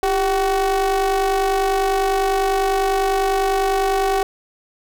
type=ring-modulated tone; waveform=square; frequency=185 Hz; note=F#3; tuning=in tune; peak=-14 dBFS; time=0.03-4.23 s; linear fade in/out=0 ms; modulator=580 Hz; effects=none